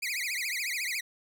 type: tone with vibrato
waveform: sawtooth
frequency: 2203 Hz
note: C#7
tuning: 11 cents flat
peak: -27 dBFS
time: 0.02-1.01 s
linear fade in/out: 10 ms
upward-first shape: triangle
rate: 14 Hz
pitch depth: 270 cents each way
effects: none